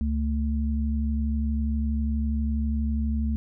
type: tone pair together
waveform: sine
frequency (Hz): 70.08 / 222.5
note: C#2 / A3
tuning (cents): +19 / +20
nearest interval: octave + minor sixth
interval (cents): 2001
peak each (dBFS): -24 / -28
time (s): 0.01-3.36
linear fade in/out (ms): 0
effects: none